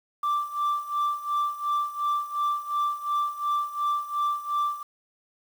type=tone with tremolo; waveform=sine; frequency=1174.7 Hz; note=D6; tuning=in tune; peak=-19 dBFS; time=0.23-4.83 s; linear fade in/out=5 ms; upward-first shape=sine; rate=2.8 Hz; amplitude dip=85%; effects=tanh soft clip ceiling -21 dBFS + 8-bit